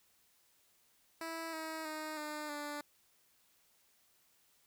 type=tone with pitch steps; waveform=10% pulse; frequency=327.6 / 318.6 / 309.9 / 301.5 / 293.2 Hz; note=E4 / D#4 / D#4 / D4 / D4; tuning=-11 / +41 / -7 / +46 / -3 cents; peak=-32 dBFS; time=1.21-2.81 s; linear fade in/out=2 ms; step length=320 ms; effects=white hiss -71 dBFS RMS until 4.66 s